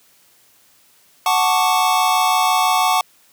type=chord; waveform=square; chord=D major seventh; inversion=first; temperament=equal; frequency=740 / 880 / 1108.7 / 1174.7 Hz; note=F#5 / A5 / C#6 / D6; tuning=0 / 0 / 0 / 0 cents; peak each=-19 / -20 / -20 / -24 dBFS; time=1.26-3.01 s; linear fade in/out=2 ms; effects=white hiss -54 dBFS RMS until 3.32 s + high-pass 80 Hz 12 dB/octave